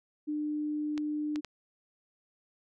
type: tone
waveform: sine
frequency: 300 Hz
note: D4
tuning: 37 cents sharp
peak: -30 dBFS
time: 0.27-1.41 s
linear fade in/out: 20 ms
type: clicks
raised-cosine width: 0.2 ms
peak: -23 dBFS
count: 3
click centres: 0.978 / 1.359 / 1.447 s
effects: none